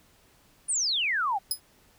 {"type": "exponential sweep", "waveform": "sine", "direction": "down", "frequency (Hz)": [9600, 740], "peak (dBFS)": -24, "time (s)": [0.68, 1.39], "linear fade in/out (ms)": 20}
{"type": "tone with exponential decay", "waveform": "10% pulse", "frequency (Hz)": 5050, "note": "D#8", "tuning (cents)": 25, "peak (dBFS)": -16, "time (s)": [1.51, 1.6], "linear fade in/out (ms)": 2, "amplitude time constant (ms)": 19}
{"effects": ["pink hiss -61 dBFS RMS until 1.98 s"]}